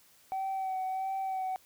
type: tone with vibrato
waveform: sine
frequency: 762 Hz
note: G5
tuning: 49 cents flat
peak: -29 dBFS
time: 0.32-1.56 s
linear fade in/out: 0 ms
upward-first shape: sine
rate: 1.5 Hz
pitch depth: 23 cents each way
effects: tanh soft clip ceiling -29 dBFS + white hiss -62 dBFS RMS until 1.65 s